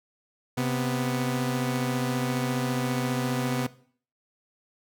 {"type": "tone pair together", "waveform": "sawtooth", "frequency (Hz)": [130.81, 246.9], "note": ["C3", "B3"], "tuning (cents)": [0, 0], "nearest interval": "major seventh", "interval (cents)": 1100, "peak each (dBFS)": -24, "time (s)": [0.57, 3.67], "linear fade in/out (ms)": 10, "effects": ["noise-tail reverb RT60 0.5 s tail -18 dB re dry"]}